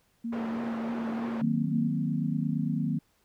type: tone with vibrato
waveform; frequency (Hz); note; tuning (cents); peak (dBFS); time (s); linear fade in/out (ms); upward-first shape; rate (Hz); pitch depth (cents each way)
sine; 230; A#3; -23; -30; 0.24-1.89; 10; triangle; 3.2; 30
type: band-pass noise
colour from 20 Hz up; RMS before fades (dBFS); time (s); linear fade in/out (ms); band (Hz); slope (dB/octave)
pink; -39; 0.32-1.42; 10; 260 to 1300; 12
type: chord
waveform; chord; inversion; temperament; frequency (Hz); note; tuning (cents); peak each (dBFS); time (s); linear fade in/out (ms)
sine; C half-diminished seventh; first; equal; 155.56 / 185 / 233.1 / 261.6; Eb3 / Gb3 / Bb3 / C4; 0 / 0 / 0 / 0; -30 / -33 / -31 / -34; 1.41-2.99; 10
effects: pink hiss -69 dBFS RMS until 3.24 s